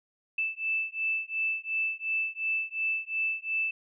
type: beating tone pair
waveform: sine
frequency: 2637 / 2639.8 Hz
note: E7 / E7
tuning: 0 / +2 cents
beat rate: 2.8 Hz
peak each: -31 dBFS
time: 0.38-3.71 s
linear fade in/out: 5 ms
effects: none